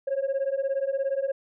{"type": "beating tone pair", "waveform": "sine", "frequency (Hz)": [535, 552], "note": ["C5", "C#5"], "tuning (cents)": [38, -7], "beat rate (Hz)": 17, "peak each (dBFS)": [-26, -25], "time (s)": [0.07, 1.32], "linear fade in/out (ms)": 10, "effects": ["tanh soft clip ceiling -21 dBFS"]}